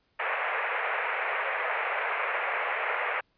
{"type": "band-pass noise", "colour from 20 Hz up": "white", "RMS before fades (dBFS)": -30, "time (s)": [0.19, 3.21], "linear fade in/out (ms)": 10, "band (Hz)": [460, 2400], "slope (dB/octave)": 48, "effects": ["pink hiss -71 dBFS RMS until 3.37 s", "resampled to 11025 Hz"]}